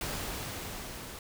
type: noise with level ramp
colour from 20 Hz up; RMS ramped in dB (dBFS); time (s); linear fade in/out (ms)
pink; -35 to -44; 0.01-1.19; 2
effects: none